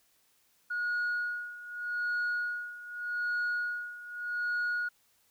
sine tone with tremolo, 1447 Hz, F#6, 39 cents flat, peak -26 dBFS, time 0.7-4.89 s, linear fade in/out 10 ms, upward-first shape sine, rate 0.83 Hz, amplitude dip 85%, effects tanh soft clip ceiling -27 dBFS + white hiss -69 dBFS RMS until 5.3 s

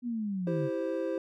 sine linear sweep, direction down, 248.1 to 136.1 Hz, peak -30 dBFS, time 0.02-0.7 s, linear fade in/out 50 ms
triangle chord, C major, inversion first, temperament equal, 329.6 / 392 / 523.3 Hz, E4 / G4 / C5, 0 / 0 / 0 cents, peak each -32 / -34 / -31 dBFS, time 0.47-1.18 s, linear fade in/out 2 ms
effects none

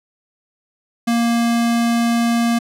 square tone, 233.9 Hz, A#3, 6 cents sharp, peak -15 dBFS, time 1.07-2.59 s, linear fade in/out 10 ms, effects low-pass 12000 Hz 12 dB/octave

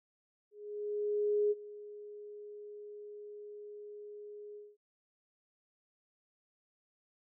sine tone with ADSR envelope, 416 Hz, G#4, 3 cents sharp, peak -26 dBFS, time 0.51-4.77 s, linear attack 1000 ms, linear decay 32 ms, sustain -19 dB, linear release 210 ms, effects none

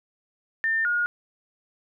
sine tone pair in turn, 1800 / 1433.6 Hz, A6 / F6, +39 / +45 cents, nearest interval major third, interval 394 cents, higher first, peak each -21 dBFS, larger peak neither, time 0.64-0.85 / 0.85-1.06 s, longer neither, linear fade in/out 0 ms, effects none

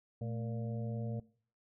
harmonic tone with a mistuned harmonic, 116.4 Hz, A#2, 2 cents flat, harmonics 1 / 2 / 4 / 5 / 6, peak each -37 / -43 / -47 / -49 / -54 dBFS, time 0.21-1.2 s, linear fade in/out 5 ms, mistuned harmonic 2, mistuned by -94 cents, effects noise-tail reverb RT60 0.5 s tail -21 dB re dry

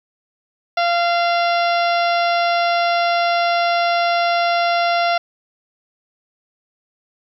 harmonic tone, 690 Hz, F5, 21 cents flat, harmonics 1 / 2 / 3 / 4 / 5 / 6 / 7 / 8, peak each -16 / -22 / -26 / -28 / -30 / -32 / -33 / -34 dBFS, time 0.77-5.18 s, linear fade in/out 5 ms, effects 9-bit

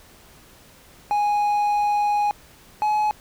triangle tone pair in turn, 828 / 846.9 Hz, G#5 / G#5, -5 / +34 cents, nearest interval unison, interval 39 cents, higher second, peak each -16 dBFS, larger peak neither, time 1.11-2.31 / 2.82-3.11 s, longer first, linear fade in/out 0 ms, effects pink hiss -50 dBFS RMS until 3.2 s

